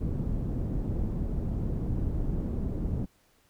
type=low-pass noise; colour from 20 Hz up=pink; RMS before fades=-30 dBFS; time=0-3.06 s; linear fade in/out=20 ms; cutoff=260 Hz; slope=12 dB/octave; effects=pink hiss -66 dBFS RMS until 3.49 s